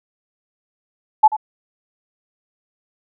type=tone with echo; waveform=sine; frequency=862 Hz; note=A5; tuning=36 cents flat; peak=-5 dBFS; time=1.23-1.28 s; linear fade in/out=10 ms; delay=87 ms; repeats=1; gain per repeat=-14 dB; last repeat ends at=1.367 s; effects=none